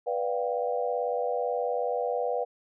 sine chord, G dominant seventh, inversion first, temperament just, 490 / 588 / 705.6 / 784 Hz, B4 / D5 / F5 / G5, -14 / +2 / +18 / 0 cents, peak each -29 / -33 / -32 / -35 dBFS, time 0.06-2.45 s, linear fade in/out 20 ms, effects none

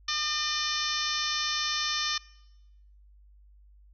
harmonic tone with a mistuned harmonic, 604 Hz, D5, 48 cents sharp, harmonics 2 / 3 / 4 / 5 / 6 / 7 / 8 / 9 / 10, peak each -35 / -36 / -38 / -37 / -34 / -36 / -38 / -34 / -38 dBFS, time 0.08-2.18 s, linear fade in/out 5 ms, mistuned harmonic 6, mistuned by -17 cents, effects noise-tail reverb RT60 1.0 s tail -24 dB re dry + added 50 Hz sine -53 dBFS peak until 3.93 s

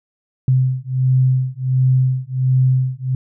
sine beating tone pair, 128.8 / 130.2 Hz, C3 / C3, -27 / -8 cents, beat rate 1.4 Hz, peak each -16 dBFS, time 0.48-3.15 s, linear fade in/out 2 ms, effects none

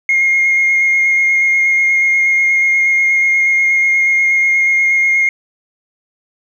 sine tone with vibrato, 2139 Hz, C7, 38 cents sharp, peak -8 dBFS, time 0.09-5.29 s, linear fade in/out 2 ms, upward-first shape square, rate 8.3 Hz, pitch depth 10 cents each way, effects tanh soft clip ceiling -6 dBFS + 8-bit

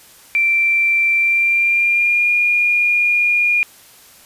sine tone with pitch glide, 2349 to 2425 Hz, D7 to D#7, 0 to -45 cents, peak -12 dBFS, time 0.35-3.63 s, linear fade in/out 0 ms, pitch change +55 cents, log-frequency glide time 1.16-2.31 s, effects white hiss -45 dBFS RMS until 4.25 s + resampled to 32000 Hz

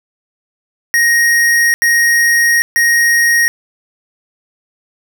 square tone bursts at uneven times, 1873 Hz, A#6, 8 cents sharp, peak -9 dBFS, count 3, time 0.94-1.74 / 1.82-2.62 / 2.76-3.48 s, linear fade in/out 0 ms, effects none

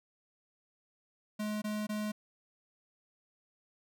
square tone bursts, 211.6 Hz, G#3, 33 cents sharp, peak -34 dBFS, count 3, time 1.39-2.12 s, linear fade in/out 10 ms, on 230 ms, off 20 ms, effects none

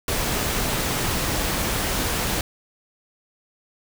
pink noise, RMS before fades -24 dBFS, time 0.08-2.41 s, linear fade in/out 2 ms, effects none

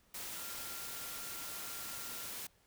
sine tone in noise, 1387 Hz, F6, 12 cents flat, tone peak -54 dBFS, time 0.36-2.29 s, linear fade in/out 5 ms, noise white, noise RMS -44 dBFS, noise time 0.14-2.47 s, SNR -13 dB, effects pink hiss -70 dBFS RMS until 2.66 s

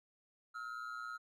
triangle ring-modulated tone, 1351 Hz, E6, 42 cents sharp, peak -37 dBFS, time 0.54-1.18 s, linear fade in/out 20 ms, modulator 59.4 Hz, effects none

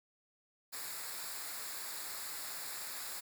white noise with comb filter, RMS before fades -43 dBFS, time 0.72-3.21 s, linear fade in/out 20 ms, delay 0.33 ms, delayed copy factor -0.65, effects none

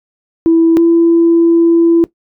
sine tone pair in turn, 329.6 / 335.4 Hz, E4 / E4, 0 / +30 cents, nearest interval unison, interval 30 cents, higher second, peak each -4 dBFS, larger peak neither, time 0.46-0.77 / 0.77-2.04 s, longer second, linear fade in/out 0 ms, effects noise-tail reverb RT60 0.1 s tail -18 dB re dry + tanh soft clip ceiling -1 dBFS

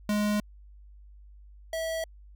square tone pair in turn, 208.6 / 650.5 Hz, G#3 / E5, +8 / -23 cents, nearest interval octave + minor sixth, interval 1969 cents, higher second, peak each -25 / -30 dBFS, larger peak first, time 0.09-0.4 / 1.73-2.04 s, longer neither, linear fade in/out 2 ms, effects added 50 Hz sine -48 dBFS peak until 2.35 s

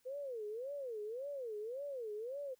sine tone with vibrato, 490 Hz, B4, 14 cents flat, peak -40 dBFS, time 0.05-2.55 s, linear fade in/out 20 ms, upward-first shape sine, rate 1.8 Hz, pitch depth 280 cents each way, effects white hiss -75 dBFS RMS until 2.59 s

